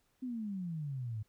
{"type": "exponential sweep", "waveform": "sine", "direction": "down", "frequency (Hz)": [261.7, 103.83], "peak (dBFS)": -36, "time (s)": [0.22, 1.23], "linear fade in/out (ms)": 10, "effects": ["pink hiss -75 dBFS RMS until 1.28 s"]}